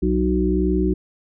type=harmonic tone with a mistuned harmonic; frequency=61.74 Hz; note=B1; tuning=in tune; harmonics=1 / 3 / 5 / 6; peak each=-22 / -22 / -22 / -22 dBFS; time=0.02-0.94 s; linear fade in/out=10 ms; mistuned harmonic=1; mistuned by=+22 cents; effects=none